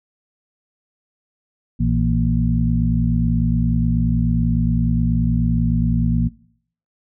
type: harmonic tone with a mistuned harmonic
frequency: 58.27 Hz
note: A#1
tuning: in tune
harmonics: 1 / 2 / 3 / 4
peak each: -21 / -21 / -21 / -21 dBFS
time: 1.79-6.29 s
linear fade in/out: 20 ms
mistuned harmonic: 3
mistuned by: -88 cents
effects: noise-tail reverb RT60 0.6 s tail -20 dB re dry